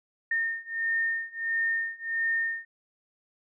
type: beating tone pair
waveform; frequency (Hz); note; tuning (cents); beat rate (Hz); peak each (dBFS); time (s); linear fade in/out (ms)
sine; 1824 / 1825.5; A#6 / A#6; -38 / -37; 1.5; -30 / -29; 0.31-2.65; 5
effects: none